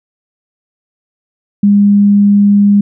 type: tone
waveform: sine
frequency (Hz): 203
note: G#3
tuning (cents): -39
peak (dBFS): -4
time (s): 1.63-2.81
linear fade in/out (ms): 5
effects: none